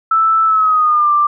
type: tone with pitch glide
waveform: sine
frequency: 1319 to 1181.9 Hz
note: E6 to D6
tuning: +1 to +11 cents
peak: -9 dBFS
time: 0.11-1.27 s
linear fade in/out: 5 ms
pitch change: -190 cents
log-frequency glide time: 0.45-1.12 s
effects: none